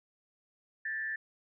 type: tone with frequency modulation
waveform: sine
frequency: 1760 Hz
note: A6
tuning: in tune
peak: -33 dBFS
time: 0.85-1.16 s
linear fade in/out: 5 ms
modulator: 131 Hz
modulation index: 0.59
effects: none